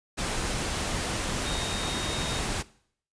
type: tone in noise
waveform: sine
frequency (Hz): 3724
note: A#7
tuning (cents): -2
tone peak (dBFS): -34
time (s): 1.45-2.4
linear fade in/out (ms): 20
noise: pink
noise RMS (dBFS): -30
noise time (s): 0.17-2.63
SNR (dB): -7
effects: noise-tail reverb RT60 0.6 s tail -20 dB re dry + resampled to 22050 Hz